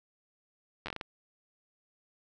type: slowing click train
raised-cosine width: 0.3 ms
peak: -21 dBFS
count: 7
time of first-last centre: 0.86-1.012 s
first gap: 10 ms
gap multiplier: 1.37
effects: none